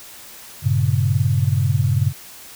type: chord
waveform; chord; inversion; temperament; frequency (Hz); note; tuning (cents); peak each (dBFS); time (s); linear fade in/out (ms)
sine; G diminished; none; equal; 98 / 116.54 / 138.59; G2 / Bb2 / Db3; 0 / 0 / 0; -19 / -20 / -19; 0.62-2.13; 50
effects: white hiss -40 dBFS RMS until 2.55 s